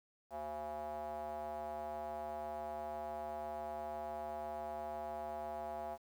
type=tone with band-pass filter; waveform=square; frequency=75.5 Hz; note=D2; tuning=48 cents sharp; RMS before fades=-43 dBFS; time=0.3-5.98 s; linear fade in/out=50 ms; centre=740 Hz; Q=8.4; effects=11-bit